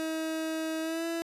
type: tone with pitch glide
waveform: 30% pulse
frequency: 319.1 to 333 Hz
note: D#4 to E4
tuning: +44 to +18 cents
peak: -28 dBFS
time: 0-1.22 s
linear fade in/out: 0 ms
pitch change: +74 cents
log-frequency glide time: 0.81-1.06 s
effects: resampled to 32000 Hz